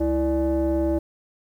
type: tone with frequency modulation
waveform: sine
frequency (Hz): 328.7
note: E4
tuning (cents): -5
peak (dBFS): -18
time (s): 0-0.99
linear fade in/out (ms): 10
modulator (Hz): 259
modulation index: 1
effects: tanh soft clip ceiling -16 dBFS + 9-bit